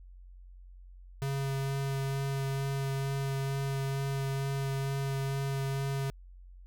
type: tone with vibrato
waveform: square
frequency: 136.9 Hz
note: C#3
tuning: 21 cents flat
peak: -31 dBFS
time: 1.22-6.1 s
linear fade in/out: 0 ms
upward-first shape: sine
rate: 2.2 Hz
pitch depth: 10 cents each way
effects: added 45 Hz sine -48 dBFS peak until 6.66 s